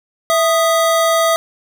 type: tone pair together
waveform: square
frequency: 659.2 / 1243 Hz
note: E5 / D#6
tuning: 0 / -2 cents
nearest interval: major seventh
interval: 1098 cents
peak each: -14 / -17 dBFS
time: 0.3-1.36 s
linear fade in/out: 0 ms
effects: none